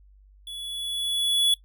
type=tone with level ramp; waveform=square; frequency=3403 Hz; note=G#7; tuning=41 cents sharp; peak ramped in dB=-36 to -18 dBFS; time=0.47-1.54 s; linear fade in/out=2 ms; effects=noise-tail reverb RT60 0.1 s tail -20 dB re dry + added 49 Hz sine -51 dBFS peak until 1.64 s